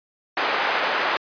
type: band-pass noise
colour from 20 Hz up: white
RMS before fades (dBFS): -23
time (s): 0.37-1.17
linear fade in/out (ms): 0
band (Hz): 530 to 1700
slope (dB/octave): 12
effects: resampled to 11025 Hz